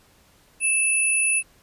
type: tone pair together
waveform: sine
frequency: 2630 / 9930 Hz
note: E7 / D#9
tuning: -5 / -5 cents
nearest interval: octave + major seventh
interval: 2300 cents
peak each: -21 / -21 dBFS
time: 0.6-1.43 s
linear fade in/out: 50 ms
effects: pink hiss -57 dBFS RMS until 1.62 s + resampled to 32000 Hz